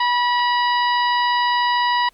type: harmonic tone with a mistuned harmonic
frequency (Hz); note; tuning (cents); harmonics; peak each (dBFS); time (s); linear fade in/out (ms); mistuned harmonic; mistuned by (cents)
975; B5; -23; 1 / 2 / 3 / 4 / 5; -17 / -23 / -27 / -29 / -31; 0-2.09; 5; 2; -19
effects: pink hiss -58 dBFS RMS until 2.13 s + Opus 24 kbps